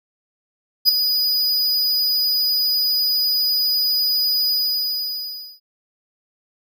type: tone with ADSR envelope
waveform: square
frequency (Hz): 4944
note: D#8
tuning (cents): -12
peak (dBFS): -8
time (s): 0.85-5.6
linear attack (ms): 37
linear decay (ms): 9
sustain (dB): -9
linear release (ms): 1100
effects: none